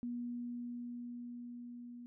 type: tone with level ramp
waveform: sine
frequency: 241.2 Hz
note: B3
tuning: 41 cents flat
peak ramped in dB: -37 to -47 dBFS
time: 0.03-2.06 s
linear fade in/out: 0 ms
effects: none